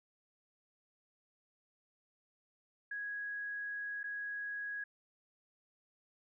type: tone with dropouts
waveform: sine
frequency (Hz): 1660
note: G#6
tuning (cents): -1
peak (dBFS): -38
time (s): 2.91-4.84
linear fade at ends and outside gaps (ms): 5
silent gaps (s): 4.032-4.04
effects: none